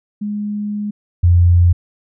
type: tone pair in turn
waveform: sine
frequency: 207.7 / 87.33 Hz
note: G#3 / F2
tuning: 0 / 0 cents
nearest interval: octave + minor third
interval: 1500 cents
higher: first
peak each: -19 / -7 dBFS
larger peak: second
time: 0.21-0.91 / 1.23-1.73 s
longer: first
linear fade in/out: 10 ms
effects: none